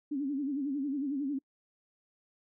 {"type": "tone with vibrato", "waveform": "sine", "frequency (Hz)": 280, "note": "C#4", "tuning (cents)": 18, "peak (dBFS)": -30, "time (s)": [0.11, 1.39], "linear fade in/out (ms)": 10, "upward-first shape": "sine", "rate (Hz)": 11, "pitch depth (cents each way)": 110, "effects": ["noise-tail reverb RT60 0.1 s tail -26 dB re dry"]}